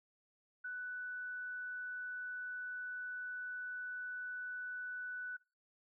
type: tone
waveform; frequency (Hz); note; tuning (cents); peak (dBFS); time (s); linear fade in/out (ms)
sine; 1488; F#6; +9; -40; 0.64-5.37; 10
effects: noise-tail reverb RT60 0.3 s tail -22 dB re dry